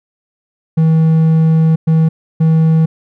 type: tone bursts at uneven times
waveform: triangle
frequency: 160.5 Hz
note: E3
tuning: 46 cents flat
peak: -5 dBFS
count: 3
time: 0.77-1.76 / 1.87-2.09 / 2.4-2.86 s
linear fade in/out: 10 ms
effects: none